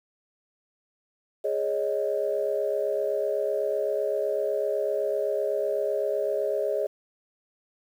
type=chord; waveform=sine; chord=Ab suspended fourth; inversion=none; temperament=equal; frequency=415.3 / 554.4 / 622.3 Hz; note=Ab4 / Db5 / Eb5; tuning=0 / 0 / 0 cents; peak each=-28 dBFS; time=1.44-6.87 s; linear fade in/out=10 ms; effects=tanh soft clip ceiling -14 dBFS + 9-bit